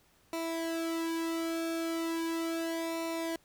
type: tone with flanger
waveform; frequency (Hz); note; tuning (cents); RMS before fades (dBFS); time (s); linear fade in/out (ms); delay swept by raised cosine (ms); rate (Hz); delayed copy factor
sawtooth; 329.6; E4; 0; -34; 0.33-3.36; 2; 0.62 to 2.02; 0.37; -0.75
effects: pink hiss -66 dBFS RMS until 3.44 s